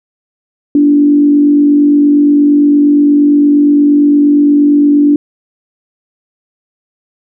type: tone with frequency modulation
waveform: sine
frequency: 290.7 Hz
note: D4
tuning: 18 cents flat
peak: -4 dBFS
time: 0.75-5.16 s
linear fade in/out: 2 ms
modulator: 48.6 Hz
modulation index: 0.35
effects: none